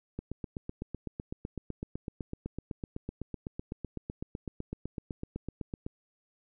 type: click train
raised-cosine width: 3 ms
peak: -23 dBFS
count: 46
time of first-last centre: 0.19-5.865 s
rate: 7.93 Hz
effects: none